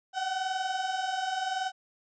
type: tone pair together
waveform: 35% pulse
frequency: 740 / 760.8 Hz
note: F#5 / F#5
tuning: 0 / +48 cents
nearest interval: unison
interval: 48 cents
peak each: -33 / -29 dBFS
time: 0.13-1.72 s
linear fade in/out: 50 ms
effects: resampled to 16000 Hz